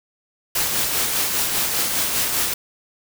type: noise with tremolo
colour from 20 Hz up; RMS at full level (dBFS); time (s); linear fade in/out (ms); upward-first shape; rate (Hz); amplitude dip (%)
white; -20; 0.55-2.54; 5; sine; 5; 35
effects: none